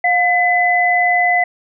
sine tone pair together, 711 / 2011 Hz, F5 / B6, +31 / +31 cents, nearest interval octave + tritone, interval 1800 cents, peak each -14 dBFS, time 0.04-1.44 s, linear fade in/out 5 ms, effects none

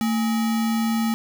sine tone with sample-and-hold, 225.1 Hz, A3, 40 cents sharp, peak -19 dBFS, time 0.01-1.14 s, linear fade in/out 0 ms, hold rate 1050 Hz, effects none

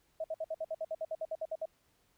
sine tone bursts, 640 Hz, D#5, 49 cents sharp, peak -33 dBFS, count 15, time 0.2-1.656 s, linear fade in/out 5 ms, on 42 ms, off 59 ms, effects pink hiss -72 dBFS RMS until 2.17 s

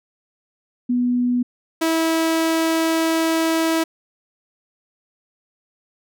sine / sawtooth tone pair in turn, 245.7 / 325.2 Hz, B3 / E4, -9 / -23 cents, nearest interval perfect fourth, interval 486 cents, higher second, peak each -16 / -13 dBFS, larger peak second, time 0.89-1.43 / 1.81-3.84 s, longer second, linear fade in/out 10 ms, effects none

